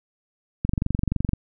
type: click train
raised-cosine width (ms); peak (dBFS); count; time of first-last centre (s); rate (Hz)
5; -10; 17; 0.65-1.334; 23.4
effects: none